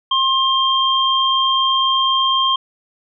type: tone pair together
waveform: sine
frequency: 1062 / 3182 Hz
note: C6 / G7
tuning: +25 / +25 cents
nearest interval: octave + perfect fifth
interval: 1900 cents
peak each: -16 dBFS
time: 0.11-2.56 s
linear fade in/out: 5 ms
effects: none